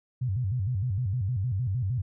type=tone with vibrato; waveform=sine; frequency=110 Hz; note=A2; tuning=in tune; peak=-25 dBFS; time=0.21-2.02 s; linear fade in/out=10 ms; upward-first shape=square; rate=6.5 Hz; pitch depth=240 cents each way; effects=none